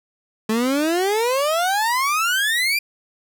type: exponential sweep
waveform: 30% pulse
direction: up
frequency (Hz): 213.6 to 2417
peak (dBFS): -15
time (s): 0.49-2.79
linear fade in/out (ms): 5
effects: none